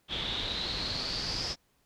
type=noise with low-pass filter sweep; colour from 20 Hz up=pink; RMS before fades=-34 dBFS; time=0.08-1.56 s; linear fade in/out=50 ms; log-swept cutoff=3400 to 5200 Hz; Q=9.8; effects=pink hiss -71 dBFS RMS until 1.85 s